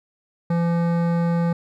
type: tone with hard clipping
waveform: sine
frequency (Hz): 170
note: F3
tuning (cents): -46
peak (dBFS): -20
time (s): 0.5-1.53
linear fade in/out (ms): 5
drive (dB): 15
effects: none